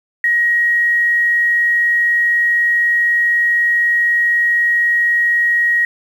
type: tone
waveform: sine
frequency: 1892 Hz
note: A#6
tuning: 25 cents sharp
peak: -11 dBFS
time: 0.24-5.85 s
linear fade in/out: 2 ms
effects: 7-bit